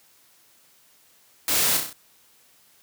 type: noise with echo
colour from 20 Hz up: white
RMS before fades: -23 dBFS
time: 1.48-1.77 s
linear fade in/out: 2 ms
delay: 32 ms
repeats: 5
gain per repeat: -4 dB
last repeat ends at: 1.93 s
effects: white hiss -58 dBFS RMS until 2.82 s + high-pass 80 Hz 12 dB/octave